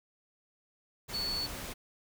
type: tone in noise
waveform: sine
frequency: 4435 Hz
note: C#8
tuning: in tune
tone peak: -32 dBFS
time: 1.13-1.47 s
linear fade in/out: 20 ms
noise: pink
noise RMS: -41 dBFS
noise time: 1.08-1.74 s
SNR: +6 dB
effects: none